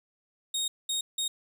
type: tone bursts at uneven times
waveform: 25% pulse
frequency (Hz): 3729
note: A#7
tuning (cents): 0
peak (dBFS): -24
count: 3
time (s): 0.54-0.68 / 0.89-1.01 / 1.18-1.28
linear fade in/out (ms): 5
effects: none